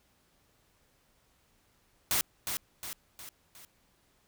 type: noise with echo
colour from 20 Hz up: white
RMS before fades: -28 dBFS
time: 2.11-2.21 s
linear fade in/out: 0 ms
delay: 360 ms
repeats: 4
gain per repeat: -6 dB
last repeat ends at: 3.65 s
effects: pink hiss -69 dBFS RMS until 4.27 s